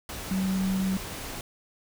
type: tone in noise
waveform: sine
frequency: 189.9 Hz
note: F#3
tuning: 45 cents sharp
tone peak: -24 dBFS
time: 0.31-0.97 s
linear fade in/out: 2 ms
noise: pink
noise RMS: -37 dBFS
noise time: 0.09-1.41 s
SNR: +10 dB
effects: none